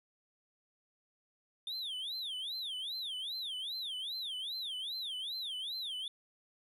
triangle tone with vibrato, 3507 Hz, A7, 6 cents flat, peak -36 dBFS, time 1.67-6.08 s, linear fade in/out 2 ms, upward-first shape sine, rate 2.5 Hz, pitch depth 280 cents each way, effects none

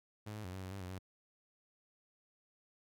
sawtooth tone with pitch steps, 105.9 / 106.7 / 90.9 / 95 / 92.9 / 98.5 / 90.7 / 94.2 Hz, G#2 / G#2 / F#2 / F#2 / F#2 / G2 / F#2 / F#2, +34 / +47 / -30 / +46 / +7 / +9 / -34 / +32 cents, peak -39 dBFS, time 0.26-0.988 s, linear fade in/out 10 ms, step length 91 ms, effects none

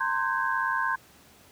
sine tone cluster, 918 / 1048 / 1540 / 1637 Hz, A#5 / C6 / G6 / G#6, -27 / +2 / -31 / -25 cents, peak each -32 / -28 / -30 / -31 dBFS, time 0-0.96 s, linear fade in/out 10 ms, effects pink hiss -55 dBFS RMS until 1.51 s + high-pass 80 Hz 12 dB/octave

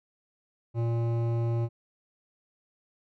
triangle tone with hard clipping, 116.54 Hz, A#2, in tune, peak -27 dBFS, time 0.74-1.69 s, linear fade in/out 50 ms, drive 17 dB, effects none

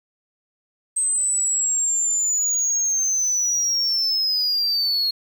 sine linear sweep, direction down, 8290 to 4274 Hz, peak -16 dBFS, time 0.96-5.11 s, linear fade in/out 10 ms, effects tanh soft clip ceiling -17 dBFS + 8-bit

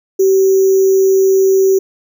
sine tone with sample-and-hold, 383.3 Hz, G4, 39 cents flat, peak -7 dBFS, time 0.19-1.79 s, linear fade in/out 10 ms, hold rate 6300 Hz, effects none

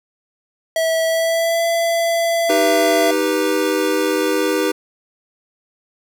square tone with pitch glide, 651 to 672 Hz, E5 to E5, -22 to +33 cents, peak -16 dBFS, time 0.76-3.11 s, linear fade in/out 2 ms, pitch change +55 cents, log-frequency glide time 1.06-1.65 s
square chord, Eb augmented, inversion none, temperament equal with one note detuned, 311.1 / 392 / 489.6 Hz, Eb4 / G4 / B4, 0 / 0 / -15 cents, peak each -21 dBFS, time 2.49-4.72 s, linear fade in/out 10 ms
effects none

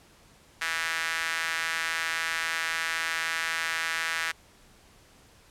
sawtooth tone with high-pass filter, 163.8 Hz, E3, 11 cents flat, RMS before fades -30 dBFS, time 0.61-4.32 s, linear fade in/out 10 ms, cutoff 1700 Hz, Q 2.4, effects pink hiss -57 dBFS RMS until 5.5 s + low-pass 11000 Hz 12 dB/octave

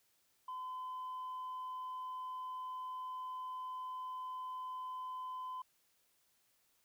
sine tone, 1019 Hz, C6, 46 cents flat, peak -39 dBFS, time 0.48-5.62 s, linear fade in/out 5 ms, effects tanh soft clip ceiling -39 dBFS + white hiss -75 dBFS RMS until 6.84 s

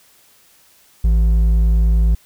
sine tone with hard clipping, 55 Hz, A1, in tune, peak -12 dBFS, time 1.04-2.15 s, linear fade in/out 5 ms, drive 5 dB, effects white hiss -52 dBFS RMS until 2.25 s

